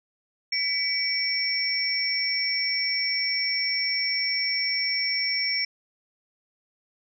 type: tone cluster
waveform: sine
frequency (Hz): 1997 / 2281 / 5450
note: B6 / C#7 / F8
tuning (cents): +19 / +49 / -43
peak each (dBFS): -34 / -28 / -25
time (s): 0.52-5.65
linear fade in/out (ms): 5
effects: none